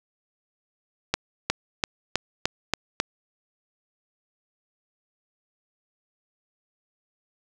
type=accelerating click train; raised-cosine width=0.2 ms; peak=-4 dBFS; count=7; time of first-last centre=1.14-3.001 s; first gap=360 ms; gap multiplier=0.94; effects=none